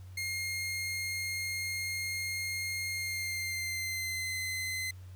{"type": "tone with pitch glide", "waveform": "sawtooth", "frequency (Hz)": [2132, 2052], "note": ["C7", "C7"], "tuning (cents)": [32, -34], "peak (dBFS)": -30, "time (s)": [0.17, 4.91], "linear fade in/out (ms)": 5, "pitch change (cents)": -66, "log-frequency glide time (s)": [2.89, 4.37], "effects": ["added 92 Hz sine -45 dBFS peak until 5.15 s", "pink hiss -63 dBFS RMS until 5.15 s"]}